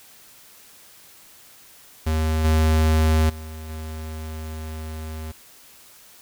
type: tone with level steps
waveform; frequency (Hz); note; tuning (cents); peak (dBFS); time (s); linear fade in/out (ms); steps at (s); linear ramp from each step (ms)
square; 78.8; D#2; +23; -20 / -16 / -34 / -31; 2.06-5.32; 10; 2.44 / 3.29 / 3.69; 10
effects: white hiss -49 dBFS RMS until 6.21 s